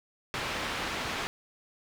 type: low-pass noise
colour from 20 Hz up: white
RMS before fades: -34 dBFS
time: 0.34-1.27 s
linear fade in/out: 0 ms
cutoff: 2700 Hz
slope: 12 dB/octave
effects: none